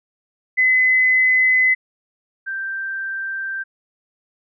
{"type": "tone pair in turn", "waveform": "sine", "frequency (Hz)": [2026, 1569.5], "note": ["B6", "G6"], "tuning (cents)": [44, 2], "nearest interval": "major third", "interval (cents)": 442, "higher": "first", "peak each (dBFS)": [-12, -23], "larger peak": "first", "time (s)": [[0.57, 1.75], [2.46, 3.64]], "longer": "neither", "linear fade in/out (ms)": 20, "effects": []}